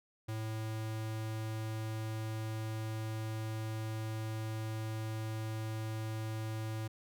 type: tone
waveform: square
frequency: 110 Hz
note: A2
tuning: in tune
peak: -37 dBFS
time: 0.28-6.88 s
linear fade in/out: 10 ms
effects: none